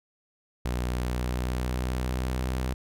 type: tone with pitch glide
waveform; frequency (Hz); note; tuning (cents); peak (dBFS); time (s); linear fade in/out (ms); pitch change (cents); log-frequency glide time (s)
sawtooth; 61.2 to 63.69; B1 to C2; -15 to -46; -23; 0.65-2.74; 5; +69; 0.79-2.58
effects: none